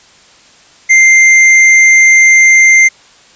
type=tone with hard clipping; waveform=triangle; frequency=2093 Hz; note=C7; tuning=in tune; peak=-4 dBFS; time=0.89-2.89 s; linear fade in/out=20 ms; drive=13 dB; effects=white hiss -42 dBFS RMS until 3.35 s + resampled to 16000 Hz